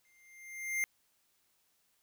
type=tone with exponential growth; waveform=square; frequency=2100 Hz; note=C7; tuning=6 cents sharp; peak=-29 dBFS; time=0.05-0.84 s; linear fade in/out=0 ms; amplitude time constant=170 ms; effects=white hiss -74 dBFS RMS until 2.02 s